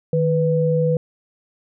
sine tone pair together, 155.98 / 495.2 Hz, D#3 / B4, +5 / +5 cents, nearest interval octave + minor sixth, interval 2000 cents, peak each -18 / -18 dBFS, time 0.13-0.97 s, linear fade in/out 2 ms, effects none

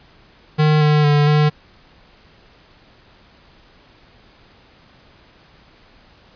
square tone with pitch steps, 152.8 / 150.5 / 147 / 150.3 Hz, D#3 / D3 / D3 / D3, -31 / +43 / +2 / +40 cents, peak -12 dBFS, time 0.58-1.5 s, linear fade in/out 20 ms, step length 230 ms, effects pink hiss -50 dBFS RMS until 6.35 s + resampled to 11025 Hz

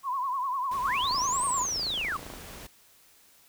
sine tone with vibrato, 1046.5 Hz, C6, in tune, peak -27 dBFS, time 0.03-1.67 s, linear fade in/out 50 ms, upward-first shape triangle, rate 10 Hz, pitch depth 140 cents each way
pink noise, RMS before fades -44 dBFS, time 0.71-2.67 s, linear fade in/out 5 ms
sine linear two-way sweep, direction up then down, 1031 to 8630 to 1031 Hz, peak -28 dBFS, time 0.85-2.17 s, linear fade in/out 5 ms, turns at 1.45 s
click train, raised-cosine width 1 ms, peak -28 dBFS, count 35, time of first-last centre 1.11-2.337 s, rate 27.7 Hz
effects white hiss -59 dBFS RMS until 3.48 s

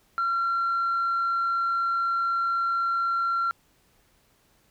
sine tone, 1368 Hz, F6, 36 cents flat, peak -21 dBFS, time 0.18-3.51 s, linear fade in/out 0 ms, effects tanh soft clip ceiling -20 dBFS + pink hiss -64 dBFS RMS until 4.7 s

